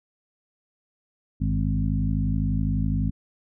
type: harmonic tone with a mistuned harmonic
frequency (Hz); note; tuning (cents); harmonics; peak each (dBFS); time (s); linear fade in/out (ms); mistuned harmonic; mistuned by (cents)
51.91; G#1; 0; 1 / 2 / 3 / 4 / 5; -26 / -27 / -27 / -29 / -31; 1.4-3.11; 20; 2; -70
effects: none